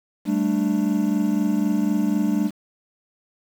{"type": "chord", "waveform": "triangle", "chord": "G suspended second", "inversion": "none", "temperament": "equal with one note detuned", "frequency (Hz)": [196, 220, 295.7], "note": ["G3", "A3", "D4"], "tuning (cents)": [0, 0, 12], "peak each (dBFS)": -21, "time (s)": [0.25, 2.51], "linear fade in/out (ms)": 50, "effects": ["7-bit"]}